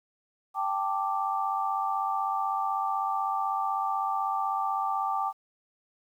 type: chord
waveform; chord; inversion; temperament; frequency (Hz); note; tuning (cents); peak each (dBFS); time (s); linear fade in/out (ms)
sine; G suspended second; none; equal; 784 / 880 / 1174.7; G5 / A5 / D6; 0 / 0 / 0; -30 / -32 / -30; 0.54-5.33; 50
effects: 10-bit